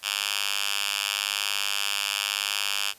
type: tone with high-pass filter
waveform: 5% pulse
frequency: 100.9 Hz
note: G#2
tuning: 49 cents flat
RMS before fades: -28 dBFS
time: 0.02-2.94 s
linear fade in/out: 50 ms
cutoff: 2500 Hz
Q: 1.5
effects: white hiss -53 dBFS RMS until 2.98 s + resampled to 32000 Hz